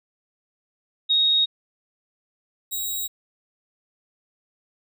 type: tone pair in turn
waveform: sine / 5% pulse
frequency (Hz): 3753 / 3823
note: A#7 / A#7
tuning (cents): +11 / +43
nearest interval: unison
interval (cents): 32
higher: second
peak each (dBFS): -16 / -18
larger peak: first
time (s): 1.09-1.46 / 2.71-3.08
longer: neither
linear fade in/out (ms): 20
effects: none